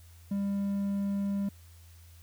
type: tone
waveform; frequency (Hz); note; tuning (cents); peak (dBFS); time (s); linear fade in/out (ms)
triangle; 199.3; G3; +29; -26; 0.31-1.49; 5
effects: added 84 Hz sine -51 dBFS peak until 2.22 s + white hiss -61 dBFS RMS until 2.22 s